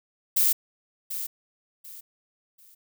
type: noise with echo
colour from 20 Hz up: violet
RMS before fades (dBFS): -21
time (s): 0.36-0.53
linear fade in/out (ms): 10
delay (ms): 740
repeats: 3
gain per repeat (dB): -11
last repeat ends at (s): 2.75
effects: none